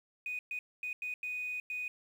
sine tone bursts at uneven times, 2487 Hz, D#7, 1 cent flat, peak -34 dBFS, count 6, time 0.26-0.39 / 0.51-0.59 / 0.83-0.93 / 1.02-1.14 / 1.23-1.6 / 1.7-1.88 s, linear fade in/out 2 ms, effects tanh soft clip ceiling -31 dBFS + 10-bit

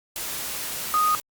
sine tone in noise, 1241 Hz, D#6, 5 cents flat, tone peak -18 dBFS, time 0.94-1.15 s, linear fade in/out 0 ms, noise white, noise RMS -31 dBFS, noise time 0.16-1.2 s, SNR +10 dB, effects Opus 48 kbps

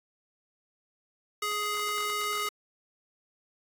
square tone with high-pass filter, 416.9 Hz, G#4, 7 cents sharp, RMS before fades -31 dBFS, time 1.42-2.49 s, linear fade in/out 5 ms, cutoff 1100 Hz, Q 1, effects AAC 64 kbps

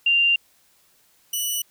sine / 10% pulse tone pair in turn, 2784 / 2956 Hz, F7 / F#7, -6 / -2 cents, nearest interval minor second, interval 104 cents, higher second, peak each -15 dBFS, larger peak neither, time 0.06-0.36 / 1.33-1.62 s, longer first, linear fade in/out 5 ms, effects white hiss -60 dBFS RMS until 1.7 s

